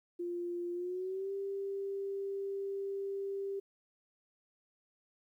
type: tone with pitch glide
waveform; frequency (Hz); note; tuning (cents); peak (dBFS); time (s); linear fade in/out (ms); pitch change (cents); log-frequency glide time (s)
sine; 349.2 to 394.2; F4 to G4; 0 to +10; -35; 0.19-3.6; 10; +210; 0.73-1.32
effects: 12-bit

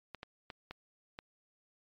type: clicks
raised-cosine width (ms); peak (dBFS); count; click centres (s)
0.3; -27; 5; 0.147 / 0.231 / 0.502 / 0.71 / 1.189
effects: MP3 48 kbps

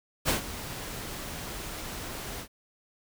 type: noise with ADSR envelope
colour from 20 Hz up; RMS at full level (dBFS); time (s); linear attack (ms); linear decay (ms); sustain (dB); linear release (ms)
pink; -24; 0.25-2.48; 37; 120; -14; 78
effects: none

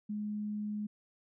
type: tone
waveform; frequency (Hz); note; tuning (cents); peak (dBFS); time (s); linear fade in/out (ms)
sine; 209.7; G#3; +17; -34; 0.09-0.87; 10
effects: none

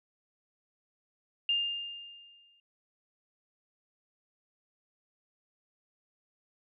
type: tone with exponential decay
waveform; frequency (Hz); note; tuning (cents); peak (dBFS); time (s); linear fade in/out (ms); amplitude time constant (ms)
sine; 2808; F7; +9; -24; 1.49-2.6; 2; 240
effects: none

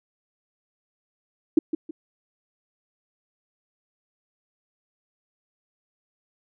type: tone with echo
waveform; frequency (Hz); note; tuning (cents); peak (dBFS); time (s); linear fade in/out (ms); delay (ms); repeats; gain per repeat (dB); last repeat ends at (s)
sine; 318.4; D#4; +40; -11; 1.57-1.59; 5; 160; 2; -10; 1.91
effects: none

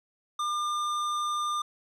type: tone with hard clipping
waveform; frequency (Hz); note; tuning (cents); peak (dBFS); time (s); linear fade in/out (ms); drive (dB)
triangle; 1202; D6; +40; -29; 0.39-1.62; 5; 16
effects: none

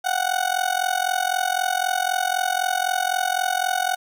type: tone with amplitude modulation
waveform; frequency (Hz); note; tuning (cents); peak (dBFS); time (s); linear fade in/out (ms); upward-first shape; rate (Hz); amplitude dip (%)
30% pulse; 740; F#5; 0; -14; 0.04-3.96; 20; sine; 43.9; 90
effects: none

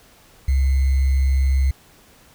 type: tone with sample-and-hold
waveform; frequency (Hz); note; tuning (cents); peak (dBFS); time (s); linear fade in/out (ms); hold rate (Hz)
sine; 67; C2; +42; -14; 0.48-1.71; 5; 2100
effects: pink hiss -51 dBFS RMS until 2.34 s

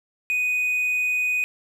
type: tone with hard clipping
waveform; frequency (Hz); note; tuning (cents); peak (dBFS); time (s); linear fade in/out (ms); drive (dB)
triangle; 2489; D#7; 0; -21; 0.3-1.44; 0; 5
effects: none

